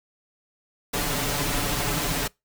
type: noise with comb filter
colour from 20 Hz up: pink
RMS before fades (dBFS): -26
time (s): 0.93-2.28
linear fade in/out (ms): 10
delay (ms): 6.9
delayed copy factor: +0.9
effects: noise-tail reverb RT60 0.2 s tail -24 dB re dry